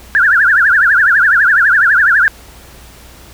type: tone with vibrato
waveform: sine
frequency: 1568 Hz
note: G6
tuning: in tune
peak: -6 dBFS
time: 0.15-2.28 s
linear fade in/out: 0 ms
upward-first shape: triangle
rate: 12 Hz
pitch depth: 260 cents each way
effects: added 60 Hz sine -39 dBFS peak until 3.33 s + pink hiss -39 dBFS RMS until 3.33 s